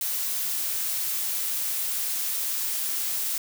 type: noise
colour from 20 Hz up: blue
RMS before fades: -28 dBFS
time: 0.01-3.38 s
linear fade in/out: 2 ms
effects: none